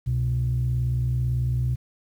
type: tone pair together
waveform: sine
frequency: 65.41 / 123.47 Hz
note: C2 / B2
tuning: 0 / 0 cents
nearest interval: major seventh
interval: 1100 cents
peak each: -26 / -21 dBFS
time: 0.06-1.76 s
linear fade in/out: 20 ms
effects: tanh soft clip ceiling -16 dBFS + 9-bit